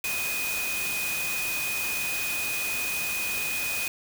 sine tone in noise, 2489 Hz, D#7, in tune, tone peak -29 dBFS, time 0.04-3.88 s, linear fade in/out 2 ms, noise white, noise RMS -32 dBFS, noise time 0.04-3.88 s, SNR 0 dB, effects none

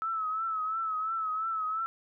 sine tone with vibrato, 1300 Hz, E6, 24 cents flat, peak -29 dBFS, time 0.02-1.86 s, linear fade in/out 0 ms, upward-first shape triangle, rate 2.9 Hz, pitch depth 65 cents each way, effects none

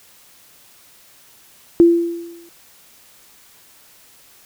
sine tone with exponential decay, 340 Hz, F4, 46 cents flat, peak -4 dBFS, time 1.8-2.49 s, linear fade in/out 0 ms, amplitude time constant 150 ms, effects white hiss -49 dBFS RMS until 4.45 s

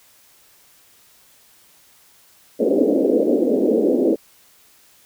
pink band-pass noise, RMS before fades -17 dBFS, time 2.59-4.16 s, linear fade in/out 20 ms, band 240 to 550 Hz, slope 48 dB/octave, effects white hiss -53 dBFS RMS until 5.05 s

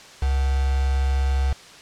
sine tone with quantisation, 67.6 Hz, C#2, 43 cents flat, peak -18 dBFS, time 0.22-1.53 s, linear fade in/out 5 ms, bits 5, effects white hiss -44 dBFS RMS until 1.81 s + low-pass 6000 Hz 12 dB/octave

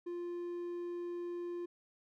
triangle tone, 348.9 Hz, F4, 2 cents flat, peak -36 dBFS, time 0.06-1.66 s, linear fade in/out 10 ms, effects none

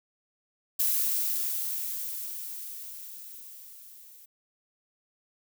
violet noise with level ramp, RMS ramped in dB -25 to -52 dBFS, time 0.79-4.26 s, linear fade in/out 10 ms, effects none

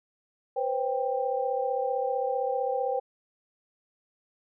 sine tone cluster, 494.5 / 530 / 789 Hz, B4 / C5 / G5, +2 / +22 / +11 cents, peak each -30 dBFS, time 0.56-3 s, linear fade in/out 10 ms, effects none

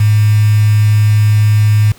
sine tone with quantisation, 106 Hz, G#2, 36 cents sharp, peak -6 dBFS, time 0-1.92 s, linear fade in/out 5 ms, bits 4, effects pink hiss -42 dBFS RMS until 1.98 s

